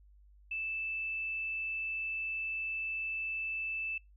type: tone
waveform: sine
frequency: 2637 Hz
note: E7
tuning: in tune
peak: -34 dBFS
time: 0.51-3.98 s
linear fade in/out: 5 ms
effects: noise-tail reverb RT60 0.2 s tail -25 dB re dry + added 50 Hz sine -57 dBFS peak until 4.16 s